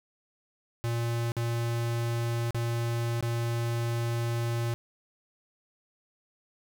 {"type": "tone with dropouts", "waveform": "square", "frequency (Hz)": 117.3, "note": "A#2", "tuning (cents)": 11, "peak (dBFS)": -28, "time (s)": [0.84, 4.74], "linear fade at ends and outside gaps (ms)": 0, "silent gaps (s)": [[1.319, 1.367], [2.507, 2.546], [3.208, 3.226]], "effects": []}